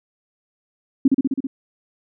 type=tone with echo; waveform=sine; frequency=268.5 Hz; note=C4; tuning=45 cents sharp; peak=-9 dBFS; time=1.05-1.08 s; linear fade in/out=5 ms; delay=65 ms; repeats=6; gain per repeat=-2 dB; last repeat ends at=1.47 s; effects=none